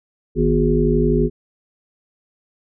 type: harmonic tone with a mistuned harmonic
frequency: 51.91 Hz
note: G#1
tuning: in tune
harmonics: 1 / 3 / 5 / 7 / 8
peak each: -20 / -20 / -20 / -20 / -20 dBFS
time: 0.35-1.3 s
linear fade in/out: 50 ms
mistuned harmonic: 5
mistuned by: -110 cents
effects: none